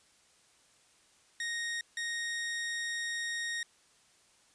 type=tone bursts at uneven times; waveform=sawtooth; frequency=1864.7 Hz; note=A#6; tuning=in tune; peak=-30 dBFS; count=2; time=1.4-1.81 / 1.97-3.63 s; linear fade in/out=2 ms; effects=white hiss -65 dBFS RMS until 4.54 s + resampled to 22050 Hz